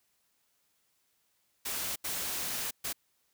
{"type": "noise bursts at uneven times", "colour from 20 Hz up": "white", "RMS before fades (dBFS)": -35, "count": 3, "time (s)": [[1.65, 1.96], [2.04, 2.71], [2.84, 2.93]], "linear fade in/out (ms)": 10, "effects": ["white hiss -74 dBFS RMS until 3.33 s"]}